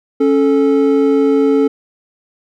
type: tone pair together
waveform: triangle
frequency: 276 / 437.5 Hz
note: C#4 / A4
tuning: -7 / -10 cents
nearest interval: minor sixth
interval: 797 cents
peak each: -10 dBFS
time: 0.2-1.68 s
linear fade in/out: 10 ms
effects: none